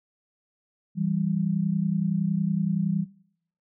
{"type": "tone pair together", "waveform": "sine", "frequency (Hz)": [165.24, 196], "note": ["E3", "G3"], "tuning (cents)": [4, 0], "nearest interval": "minor third", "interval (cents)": 296, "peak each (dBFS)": -26, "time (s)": [0.95, 3.06], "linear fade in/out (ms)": 50, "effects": ["noise-tail reverb RT60 0.6 s tail -17 dB re dry"]}